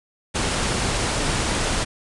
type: low-pass noise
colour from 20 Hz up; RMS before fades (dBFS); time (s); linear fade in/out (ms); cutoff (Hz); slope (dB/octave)
pink; -23; 0.34-1.85; 20; 10000; 96
effects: none